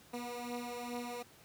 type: beating tone pair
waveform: 15% pulse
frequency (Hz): 241.2 / 243.6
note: B3 / B3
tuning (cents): -41 / -24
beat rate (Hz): 2.4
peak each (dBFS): -35 / -38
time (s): 0.13-1.23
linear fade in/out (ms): 10
effects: pink hiss -60 dBFS RMS until 1.44 s + high-pass 80 Hz 12 dB/octave